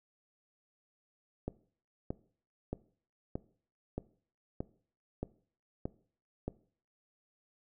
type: click train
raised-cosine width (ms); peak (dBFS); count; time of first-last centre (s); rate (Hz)
2; -22; 9; 1.48-6.48; 1.6
effects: noise-tail reverb RT60 0.5 s tail -19 dB re dry